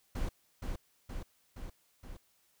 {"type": "noise with echo", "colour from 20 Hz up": "brown", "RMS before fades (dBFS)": -34, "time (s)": [0.15, 0.29], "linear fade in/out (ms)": 5, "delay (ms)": 470, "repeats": 4, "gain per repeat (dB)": -3, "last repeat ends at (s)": 2.17, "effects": ["white hiss -71 dBFS RMS until 2.6 s"]}